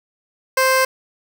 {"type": "tone", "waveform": "15% pulse", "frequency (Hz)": 523.3, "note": "C5", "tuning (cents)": 0, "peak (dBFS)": -7, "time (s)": [0.57, 0.85], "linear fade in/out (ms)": 5, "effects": []}